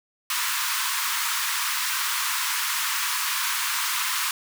pink high-pass noise, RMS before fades -26 dBFS, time 0.3-4.31 s, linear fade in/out 2 ms, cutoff 940 Hz, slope 96 dB/octave, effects none

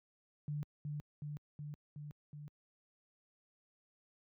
sine tone with echo, 147.8 Hz, D3, 11 cents sharp, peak -36 dBFS, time 0.48-0.63 s, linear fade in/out 0 ms, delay 370 ms, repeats 5, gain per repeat -2 dB, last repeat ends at 2.48 s, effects high-pass 80 Hz 12 dB/octave

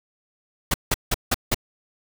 pink noise bursts, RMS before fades -20 dBFS, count 5, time 0.71-1.545 s, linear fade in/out 5 ms, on 31 ms, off 170 ms, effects none

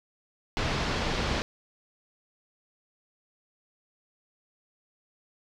pink low-pass noise, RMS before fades -29 dBFS, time 0.57-1.42 s, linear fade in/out 0 ms, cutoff 5100 Hz, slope 24 dB/octave, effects none

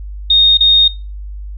sine tone with dropouts, 3700 Hz, A#7, 14 cents flat, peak -6 dBFS, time 0.3-0.88 s, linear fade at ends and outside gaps 5 ms, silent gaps 0.573-0.606 s, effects noise-tail reverb RT60 0.3 s tail -22 dB re dry + added 50 Hz sine -24 dBFS peak until 1.57 s

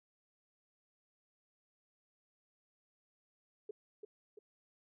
sine tone with echo, 420 Hz, G#4, 19 cents sharp, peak -40 dBFS, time 3.69-3.71 s, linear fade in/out 5 ms, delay 340 ms, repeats 2, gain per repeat -5 dB, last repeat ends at 4.39 s, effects none

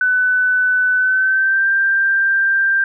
sine tone with pitch glide, 1500 to 1581 Hz, F#6 to G6, +23 to +14 cents, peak -12 dBFS, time 0.01-2.84 s, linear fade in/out 2 ms, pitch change +91 cents, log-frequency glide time 0.94-1.68 s, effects none

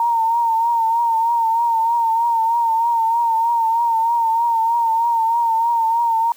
sine tone with vibrato, 920 Hz, A#5, 23 cents flat, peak -14 dBFS, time 0-6.32 s, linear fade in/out 2 ms, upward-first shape triangle, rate 3.2 Hz, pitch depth 54 cents each way, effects white hiss -48 dBFS RMS until 6.36 s + high-pass 300 Hz 12 dB/octave

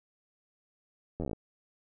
slowing click train, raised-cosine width 2 ms, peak -22 dBFS, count 10, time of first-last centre 1.2-1.332 s, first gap 11 ms, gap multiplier 1.07, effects none

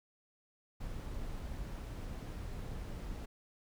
brown noise, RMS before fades -42 dBFS, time 0.8-3.26 s, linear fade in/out 10 ms, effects none

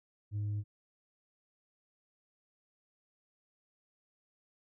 sine tone with tanh clipping, 103.83 Hz, G#2, in tune, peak -33 dBFS, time 0.31-0.64 s, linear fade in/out 50 ms, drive 2 dB, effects none

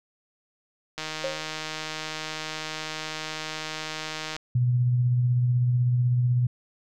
click train, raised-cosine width 0.2 ms, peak -15 dBFS, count 529, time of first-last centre 0.98-4.365 s, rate 156 Hz
sine tone with exponential decay, 539 Hz, C#5, 49 cents flat, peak -24 dBFS, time 1.24-1.54 s, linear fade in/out 2 ms, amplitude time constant 65 ms
sine tone with tremolo, 123.2 Hz, B2, 4 cents flat, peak -18 dBFS, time 4.55-6.47 s, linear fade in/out 5 ms, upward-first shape triangle, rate 16 Hz, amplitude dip 30%
effects none

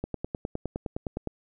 click train, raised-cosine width 2 ms, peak -17 dBFS, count 13, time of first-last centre 0.04-1.273 s, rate 9.73 Hz, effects none

